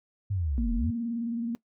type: linear two-way sweep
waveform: sine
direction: down then up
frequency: 103.83 to 36.63 to 103.83 Hz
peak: -26 dBFS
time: 0.3-0.91 s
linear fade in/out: 10 ms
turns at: 0.75 s
type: tone with vibrato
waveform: sine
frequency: 233.1 Hz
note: A#3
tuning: in tune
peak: -28 dBFS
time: 0.58-1.55 s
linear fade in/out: 0 ms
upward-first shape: square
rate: 19 Hz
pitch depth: 36 cents each way
effects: noise-tail reverb RT60 0.1 s tail -20 dB re dry